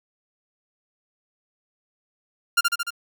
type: tone with echo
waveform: sawtooth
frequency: 1396.9 Hz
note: F6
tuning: in tune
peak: -11 dBFS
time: 2.57-2.61 s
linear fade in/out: 10 ms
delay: 74 ms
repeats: 4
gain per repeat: -3 dB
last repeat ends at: 2.906 s
effects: none